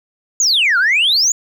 sine exponential two-way sweep, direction down then up, 7050 to 1371 to 7050 Hz, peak -9 dBFS, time 0.4-1.32 s, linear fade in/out 2 ms, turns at 0.78 s, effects tanh soft clip ceiling -8 dBFS + 8-bit

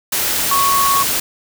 sine tone in noise, 1108.7 Hz, C#6, in tune, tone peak -13 dBFS, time 0.51-1.03 s, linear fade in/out 5 ms, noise white, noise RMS -18 dBFS, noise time 0.12-1.2 s, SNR +2 dB, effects none

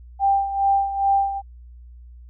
sine tone with tremolo, 790 Hz, G5, 13 cents sharp, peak -14 dBFS, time 0.19-1.42 s, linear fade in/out 50 ms, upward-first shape sine, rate 2.4 Hz, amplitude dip 70%, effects added 60 Hz sine -40 dBFS peak until 2.29 s

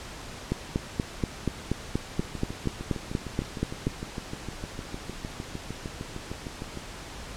two click trains, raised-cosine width 3 ms, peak -12 / -21 dBFS, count 15 / 31, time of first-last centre 0.52-3.869 / 2.2-6.773 s, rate 4.18 / 6.56 Hz, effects pink hiss -41 dBFS RMS until 7.36 s + low-pass 8000 Hz 12 dB/octave

